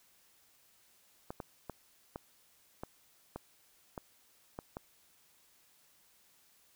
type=clicks; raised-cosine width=1 ms; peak=-26 dBFS; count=9; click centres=1.305 / 1.402 / 1.697 / 2.159 / 2.835 / 3.36 / 3.978 / 4.589 / 4.769 s; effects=white hiss -67 dBFS RMS until 6.75 s